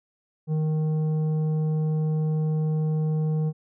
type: tone with tanh clipping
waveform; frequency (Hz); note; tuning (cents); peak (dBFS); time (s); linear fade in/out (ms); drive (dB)
sine; 155.56; D#3; 0; -23; 0.47-3.53; 50; 8
effects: none